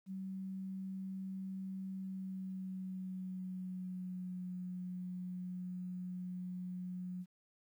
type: tone with pitch glide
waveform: sine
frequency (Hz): 190.5 to 181.48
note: G3 to F#3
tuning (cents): -49 to -33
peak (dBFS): -40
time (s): 0.06-7.26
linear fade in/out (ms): 50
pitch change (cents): -84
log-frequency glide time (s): 1.94-4.52
effects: 12-bit